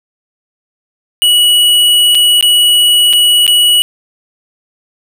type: tone with dropouts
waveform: square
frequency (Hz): 2929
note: F#7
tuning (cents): -18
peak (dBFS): -6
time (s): 1.22-3.82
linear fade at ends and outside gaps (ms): 0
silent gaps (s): 2.148-2.152 / 2.41-2.426 / 3.129-3.134 / 3.466-3.478
effects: none